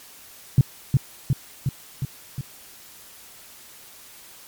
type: tone with echo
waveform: sine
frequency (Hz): 133.2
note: C3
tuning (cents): +31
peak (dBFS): -9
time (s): 0.58-0.61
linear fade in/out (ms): 2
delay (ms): 360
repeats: 5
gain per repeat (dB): -3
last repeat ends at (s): 2.41
effects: white hiss -46 dBFS RMS until 4.47 s + MP3 96 kbps